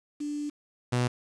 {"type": "tone pair in turn", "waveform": ["sine", "sawtooth"], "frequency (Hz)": [293.7, 123.16], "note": ["D4", "B2"], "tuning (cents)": [0, -4], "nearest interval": "octave + minor third", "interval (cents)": 1504, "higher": "first", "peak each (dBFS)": [-30, -20], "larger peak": "second", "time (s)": [[0.2, 0.5], [0.92, 1.08]], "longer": "first", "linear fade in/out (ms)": 10, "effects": ["resampled to 22050 Hz", "8-bit"]}